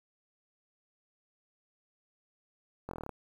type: slowing click train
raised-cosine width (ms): 1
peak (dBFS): -25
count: 9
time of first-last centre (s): 2.89-3.093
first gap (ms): 22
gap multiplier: 1.04
effects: 9-bit